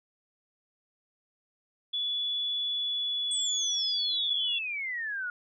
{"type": "tone with pitch glide", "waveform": "sine", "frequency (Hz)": [3426, 3406], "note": ["A7", "G#7"], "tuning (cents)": [-47, 43], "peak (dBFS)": -28, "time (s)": [1.93, 4.59], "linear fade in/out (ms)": 10, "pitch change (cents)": -10, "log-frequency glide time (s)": [2.65, 3.73]}
{"type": "exponential sweep", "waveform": "sine", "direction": "down", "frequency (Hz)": [8380, 1419], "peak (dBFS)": -31, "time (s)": [3.31, 5.3], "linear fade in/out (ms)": 2}
{"effects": []}